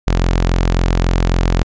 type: tone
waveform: sawtooth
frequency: 43.65 Hz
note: F1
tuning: in tune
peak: -8 dBFS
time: 0.07-1.63 s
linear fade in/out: 0 ms
effects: resampled to 16000 Hz